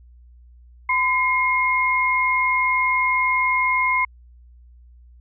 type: tone pair together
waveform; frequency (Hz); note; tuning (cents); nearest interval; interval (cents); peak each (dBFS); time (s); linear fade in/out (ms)
sine; 1016 / 2146; B5 / C7; +49 / +43; octave + minor second; 1294; -20 / -19; 0.89-4.05; 5
effects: added 60 Hz sine -45 dBFS peak until 5.2 s